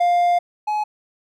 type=tone pair in turn; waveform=triangle; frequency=702 / 846 Hz; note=F5 / G#5; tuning=+9 / +32 cents; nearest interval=minor third; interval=323 cents; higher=second; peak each=-12 / -17 dBFS; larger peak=first; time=0-0.39 / 0.67-0.84 s; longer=first; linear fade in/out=10 ms; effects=none